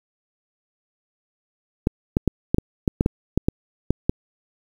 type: clicks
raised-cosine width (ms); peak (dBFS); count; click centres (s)
3; -4; 12; 1.871 / 2.169 / 2.277 / 2.545 / 2.584 / 2.878 / 3.009 / 3.061 / 3.376 / 3.485 / 3.906 / 4.095
effects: 7-bit